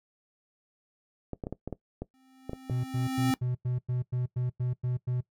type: clicks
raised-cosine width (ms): 2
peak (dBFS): -21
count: 10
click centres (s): 1.333 / 1.438 / 1.469 / 1.526 / 1.676 / 1.727 / 2.02 / 2.495 / 2.533 / 2.698
type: tone with exponential growth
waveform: square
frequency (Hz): 262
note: C4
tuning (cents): +2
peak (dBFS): -24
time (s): 2.14-3.34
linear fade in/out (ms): 0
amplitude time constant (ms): 260
type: tone bursts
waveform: triangle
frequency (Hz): 124.6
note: B2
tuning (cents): +16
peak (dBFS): -25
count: 11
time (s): 2.7-5.21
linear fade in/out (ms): 10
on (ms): 140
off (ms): 97
effects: noise-tail reverb RT60 0.1 s tail -19 dB re dry